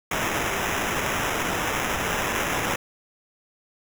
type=noise with sample-and-hold; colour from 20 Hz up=violet; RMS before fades=-26 dBFS; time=0.11-2.76 s; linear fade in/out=5 ms; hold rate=4410 Hz; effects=none